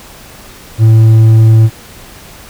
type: tone with hard clipping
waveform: sine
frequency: 111.3 Hz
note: A2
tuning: 20 cents sharp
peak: -3 dBFS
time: 0.78-1.7 s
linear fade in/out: 50 ms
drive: 3 dB
effects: pink hiss -34 dBFS RMS until 2.49 s